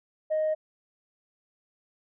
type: tone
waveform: sine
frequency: 622.3 Hz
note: D#5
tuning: in tune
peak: -22 dBFS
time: 0.3-0.55 s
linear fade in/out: 20 ms
effects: tanh soft clip ceiling -21 dBFS